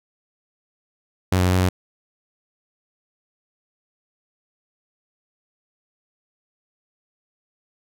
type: tone with pitch steps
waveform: sawtooth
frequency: 92.9 / 90.5 / 91.3 / 92.4 / 91.4 Hz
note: F#2 / F#2 / F#2 / F#2 / F#2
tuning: +7 / -38 / -23 / -2 / -21 cents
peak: -12 dBFS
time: 1.32-1.69 s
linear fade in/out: 5 ms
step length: 74 ms
effects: none